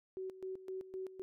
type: tone with tremolo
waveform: sine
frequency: 376.9 Hz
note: F#4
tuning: 32 cents sharp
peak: -39 dBFS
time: 0.17-1.22 s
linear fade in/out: 0 ms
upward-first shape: square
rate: 3.9 Hz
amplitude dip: 75%
effects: none